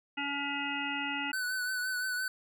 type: harmonic tone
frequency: 283.2 Hz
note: C#4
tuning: 37 cents sharp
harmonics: 1 / 3 / 5 / 7 / 9 / 10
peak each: -39 / -39 / -39 / -39 / -39 / -39 dBFS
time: 0.17-1.32 s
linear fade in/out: 10 ms
type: tone with vibrato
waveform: square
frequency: 1500 Hz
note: F#6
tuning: 23 cents sharp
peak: -32 dBFS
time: 1.33-2.28 s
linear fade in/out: 2 ms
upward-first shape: triangle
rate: 5.8 Hz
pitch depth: 41 cents each way
effects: none